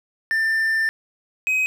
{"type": "tone pair in turn", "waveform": "triangle", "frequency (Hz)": [1787, 2527], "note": ["A6", "D#7"], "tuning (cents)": [26, 26], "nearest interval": "tritone", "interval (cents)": 600, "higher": "second", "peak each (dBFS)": -16, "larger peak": "neither", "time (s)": [[0.31, 0.89], [1.47, 1.66]], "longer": "first", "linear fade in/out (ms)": 0, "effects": []}